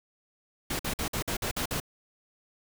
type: noise bursts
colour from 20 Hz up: pink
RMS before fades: -31 dBFS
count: 8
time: 0.7-1.801 s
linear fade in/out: 5 ms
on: 93 ms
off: 51 ms
effects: none